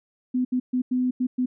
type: tone bursts at uneven times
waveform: sine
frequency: 252.1 Hz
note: B3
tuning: 36 cents sharp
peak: -20 dBFS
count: 6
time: 0.34-0.45 / 0.52-0.6 / 0.73-0.82 / 0.91-1.11 / 1.2-1.27 / 1.38-1.46 s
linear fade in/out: 10 ms
effects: none